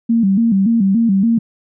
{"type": "tone with vibrato", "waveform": "sine", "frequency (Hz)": 211.4, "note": "G#3", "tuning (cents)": 31, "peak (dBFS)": -10, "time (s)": [0.09, 1.39], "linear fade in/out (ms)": 10, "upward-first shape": "square", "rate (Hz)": 3.5, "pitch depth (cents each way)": 150, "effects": []}